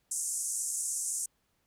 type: band-pass noise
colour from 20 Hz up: white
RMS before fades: -34 dBFS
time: 0.11-1.26 s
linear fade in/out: 5 ms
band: 6400 to 10000 Hz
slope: 48 dB/octave
effects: pink hiss -75 dBFS RMS until 1.66 s